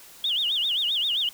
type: tone with vibrato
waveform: sine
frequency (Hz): 3248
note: G#7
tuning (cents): -39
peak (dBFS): -22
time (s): 0.24-1.29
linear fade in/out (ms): 2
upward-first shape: sine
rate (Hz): 7.6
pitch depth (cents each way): 240
effects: white hiss -48 dBFS RMS until 1.33 s